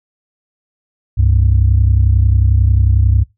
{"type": "tone pair together", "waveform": "sine", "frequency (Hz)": [67.6, 98.75], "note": ["C#2", "G2"], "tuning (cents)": [-43, 13], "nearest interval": "perfect fifth", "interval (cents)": 656, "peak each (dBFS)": -10, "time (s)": [1.17, 3.24], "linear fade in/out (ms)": 20, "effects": ["noise-tail reverb RT60 0.2 s tail -21 dB re dry", "tanh soft clip ceiling -2 dBFS"]}